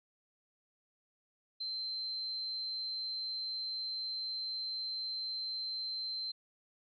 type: tone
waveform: sine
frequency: 4108 Hz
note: C8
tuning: 33 cents flat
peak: -36 dBFS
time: 1.6-6.32 s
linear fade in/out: 10 ms
effects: none